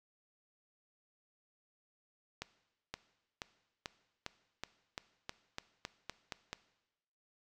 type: accelerating click train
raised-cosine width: 0.2 ms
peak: -22 dBFS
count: 13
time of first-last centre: 2.42-6.53 s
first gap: 520 ms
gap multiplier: 0.92
effects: noise-tail reverb RT60 1.0 s tail -17 dB re dry